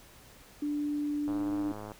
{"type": "tone with pitch glide", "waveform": "sine", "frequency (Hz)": [293.7, 299.5], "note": ["D4", "D4"], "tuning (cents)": [0, 34], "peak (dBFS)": -29, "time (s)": [0.62, 1.72], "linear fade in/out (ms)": 5, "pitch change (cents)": 34, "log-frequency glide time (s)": [1.22, 1.54]}
{"type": "click train", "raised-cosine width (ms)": 1, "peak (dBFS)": -28, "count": 68, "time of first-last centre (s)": [1.28, 1.918], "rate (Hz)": 105}
{"effects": ["pink hiss -55 dBFS RMS until 1.99 s"]}